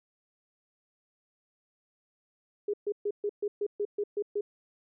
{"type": "tone bursts", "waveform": "sine", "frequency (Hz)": 411.6, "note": "G#4", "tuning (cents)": -16, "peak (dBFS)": -27, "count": 10, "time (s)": [2.68, 4.41], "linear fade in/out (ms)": 5, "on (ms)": 56, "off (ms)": 130, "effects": []}